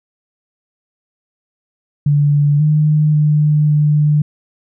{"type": "tone with pitch steps", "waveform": "sine", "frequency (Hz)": [145.4, 152.1, 150.4, 149.4], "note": ["D3", "D#3", "D3", "D3"], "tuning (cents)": [-17, -39, 42, 30], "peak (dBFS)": -9, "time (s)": [2.06, 4.22], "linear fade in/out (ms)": 5, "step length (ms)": 540, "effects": []}